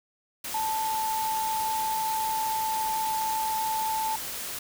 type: tone in noise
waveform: sine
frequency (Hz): 880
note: A5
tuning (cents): 0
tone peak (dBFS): -26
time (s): 0.54-4.16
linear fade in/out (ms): 5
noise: white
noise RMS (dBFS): -35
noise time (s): 0.44-4.59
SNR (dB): +6
effects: none